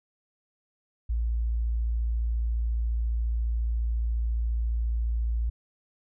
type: tone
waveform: sine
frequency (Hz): 57.2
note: A#1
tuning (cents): -32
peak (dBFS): -24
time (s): 1.09-5.5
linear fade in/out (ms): 10
effects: none